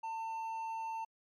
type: tone with hard clipping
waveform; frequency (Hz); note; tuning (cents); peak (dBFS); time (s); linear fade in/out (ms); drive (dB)
triangle; 898; A5; +35; -38; 0.03-1.05; 10; 7
effects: MP3 64 kbps